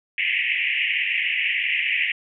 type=band-pass noise; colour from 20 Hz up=pink; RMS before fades=-23 dBFS; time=0.18-2.12 s; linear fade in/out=2 ms; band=1900 to 2900 Hz; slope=96 dB/octave; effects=none